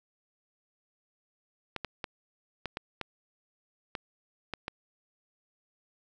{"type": "clicks", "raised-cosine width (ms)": 0.3, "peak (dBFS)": -18, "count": 9, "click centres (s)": [1.763, 1.847, 2.042, 2.657, 2.771, 3.013, 3.952, 4.537, 4.681], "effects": []}